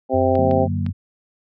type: harmonic tone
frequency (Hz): 130.81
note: C3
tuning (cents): 0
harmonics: 2 / 3 / 4 / 5 / 6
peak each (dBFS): -22 / -23 / -19 / -22 / -22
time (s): 0.09-0.68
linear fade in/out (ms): 50
type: tone with pitch glide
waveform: sine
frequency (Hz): 92.5 to 94.33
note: F#2 to F#2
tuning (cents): 0 to +34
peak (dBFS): -22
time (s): 0.13-0.93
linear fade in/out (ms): 20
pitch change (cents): +34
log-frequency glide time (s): 0.33-0.43
type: clicks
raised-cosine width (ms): 0.3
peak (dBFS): -21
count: 3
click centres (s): 0.354 / 0.512 / 0.864
type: chord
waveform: sine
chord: D augmented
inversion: none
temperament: equal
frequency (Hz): 146.83 / 185 / 233.1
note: D3 / F#3 / A#3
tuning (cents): 0 / 0 / 0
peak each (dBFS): -27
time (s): 0.37-0.91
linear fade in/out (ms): 20
effects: none